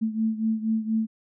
sine beating tone pair, 220 / 224.2 Hz, A3 / A3, 0 / +33 cents, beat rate 4.2 Hz, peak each -24 / -28 dBFS, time 0.01-1.07 s, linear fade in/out 20 ms, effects none

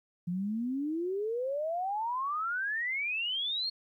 sine exponential sweep, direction up, 170 to 4347 Hz, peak -30 dBFS, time 0.27-3.7 s, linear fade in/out 10 ms, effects 12-bit

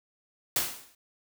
white noise with exponential decay, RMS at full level -24 dBFS, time 0.56-0.95 s, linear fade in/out 2 ms, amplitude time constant 84 ms, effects none

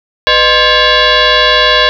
sine tone with frequency modulation, 1165 Hz, D6, 14 cents flat, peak -5 dBFS, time 0.27-1.89 s, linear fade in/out 0 ms, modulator 554 Hz, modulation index 5.4, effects none

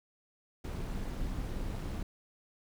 brown noise with amplitude modulation, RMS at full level -34 dBFS, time 0.64-2.03 s, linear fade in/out 5 ms, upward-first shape sine, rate 217 Hz, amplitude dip 55%, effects none

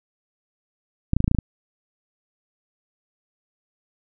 clicks, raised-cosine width 5 ms, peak -6 dBFS, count 8, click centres 1.134 / 1.166 / 1.204 / 1.243 / 1.279 / 1.314 / 1.348 / 1.387 s, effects none

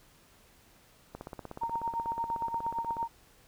click train, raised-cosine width 1 ms, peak -26 dBFS, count 32, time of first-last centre 1.15-3.029 s, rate 16.5 Hz
sine tone with tremolo, 923 Hz, A#5, 17 cents flat, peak -28 dBFS, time 1.61-3.08 s, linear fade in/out 10 ms, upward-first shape sine, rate 8.7 Hz, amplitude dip 70%
effects pink hiss -61 dBFS RMS until 3.47 s

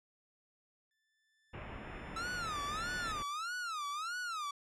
sawtooth tone with exponential growth, 1760 Hz, A6, in tune, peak -38 dBFS, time 0.91-3.12 s, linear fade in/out 1 ms, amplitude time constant 480 ms
pink low-pass noise, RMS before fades -46 dBFS, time 1.53-3.23 s, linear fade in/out 10 ms, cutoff 2800 Hz, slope 48 dB/octave
45% pulse tone with vibrato, 1300 Hz, E6, 24 cents flat, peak -37 dBFS, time 2.16-4.51 s, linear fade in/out 5 ms, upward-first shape sine, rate 1.6 Hz, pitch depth 220 cents each way
effects low-pass 8000 Hz 12 dB/octave

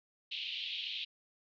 white band-pass noise, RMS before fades -40 dBFS, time 0.31-1.05 s, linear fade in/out 10 ms, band 2600 to 3800 Hz, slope 48 dB/octave, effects none

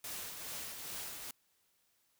white noise with tremolo, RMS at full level -42 dBFS, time 0.04-1.31 s, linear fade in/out 2 ms, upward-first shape triangle, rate 2.4 Hz, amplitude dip 45%, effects white hiss -75 dBFS RMS until 2.19 s

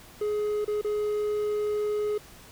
triangle tone with dropouts, 420 Hz, G#4, 19 cents sharp, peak -23 dBFS, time 0.21-2.18 s, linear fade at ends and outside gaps 5 ms, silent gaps 0.647-0.678 / 0.814-0.845 s, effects pink hiss -50 dBFS RMS until 2.51 s

